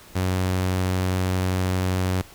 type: tone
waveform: sawtooth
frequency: 92.5 Hz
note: F#2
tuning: in tune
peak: -17 dBFS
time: 0.15-2.22 s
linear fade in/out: 10 ms
effects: pink hiss -47 dBFS RMS until 2.34 s